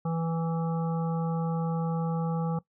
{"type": "harmonic tone", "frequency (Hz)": 164.81, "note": "E3", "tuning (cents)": 0, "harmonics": [1, 3, 5, 7, 8], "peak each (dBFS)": [-27, -36, -37, -42, -46], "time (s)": [0.05, 2.59], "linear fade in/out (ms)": 5, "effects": ["noise-tail reverb RT60 0.1 s tail -19 dB re dry"]}